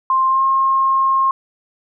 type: tone with pitch glide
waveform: sine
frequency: 1053 to 1070.8 Hz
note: C6 to C6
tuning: +11 to +40 cents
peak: -12 dBFS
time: 0.1-1.31 s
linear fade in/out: 2 ms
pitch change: +29 cents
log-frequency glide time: 0.28-0.43 s
effects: none

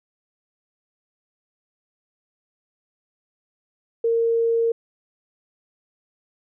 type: tone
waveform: sine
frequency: 460.4 Hz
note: A#4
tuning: 22 cents flat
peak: -17 dBFS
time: 4.04-4.72 s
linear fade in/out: 5 ms
effects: none

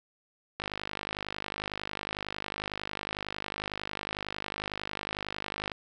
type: click train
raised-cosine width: 0.3 ms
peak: -17 dBFS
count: 262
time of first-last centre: 0.6-5.718 s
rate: 51 Hz
effects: none

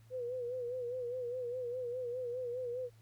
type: tone with vibrato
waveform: sine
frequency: 493.9 Hz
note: B4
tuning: in tune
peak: -36 dBFS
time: 0.1-2.9 s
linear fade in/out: 50 ms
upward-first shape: sine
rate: 4.9 Hz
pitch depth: 70 cents each way
effects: added 112 Hz sine -58 dBFS peak until 3.01 s + pink hiss -70 dBFS RMS until 3.01 s

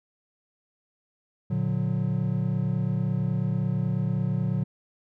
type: chord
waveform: triangle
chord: Bb augmented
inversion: none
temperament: just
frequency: 116.54 / 145.68 / 182.1 Hz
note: Bb2 / D3 / F#3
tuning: 0 / -14 / -27 cents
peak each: -26 dBFS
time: 1.5-4.64 s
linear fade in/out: 10 ms
effects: none

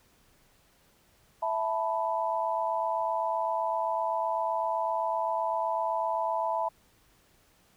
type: chord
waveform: sine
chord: E suspended fourth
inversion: none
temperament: equal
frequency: 659.3 / 880 / 987.8 Hz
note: E5 / A5 / B5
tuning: 0 / 0 / 0 cents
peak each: -31 dBFS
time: 1.42-6.69 s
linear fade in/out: 10 ms
effects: pink hiss -64 dBFS RMS until 7.76 s

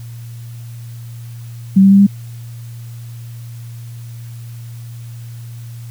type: tone with pitch steps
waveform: sine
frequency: 192.6 / 194.95 / 197.33 / 199.74 Hz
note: G3 / G3 / G3 / G3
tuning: -30 / -9 / +12 / +33 cents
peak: -4 dBFS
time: 1.76-2.068 s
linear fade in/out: 10 ms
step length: 77 ms
effects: added 117 Hz sine -28 dBFS peak until 5.9 s + white hiss -46 dBFS RMS until 5.9 s

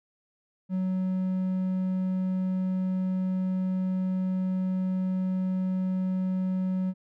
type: tone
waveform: triangle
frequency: 186.2 Hz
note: F#3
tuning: 11 cents sharp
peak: -23 dBFS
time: 0.69-6.94 s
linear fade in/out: 50 ms
effects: none

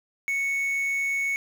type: tone with quantisation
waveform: triangle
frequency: 2213 Hz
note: C#7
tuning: 3 cents flat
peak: -22 dBFS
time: 0.28-1.36 s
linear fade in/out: 0 ms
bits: 7
effects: none

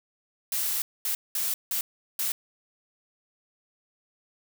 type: noise bursts at uneven times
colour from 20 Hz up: blue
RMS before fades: -28 dBFS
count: 5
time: 0.52-0.82 / 1.05-1.15 / 1.35-1.54 / 1.71-1.81 / 2.19-2.32 s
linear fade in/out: 2 ms
effects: none

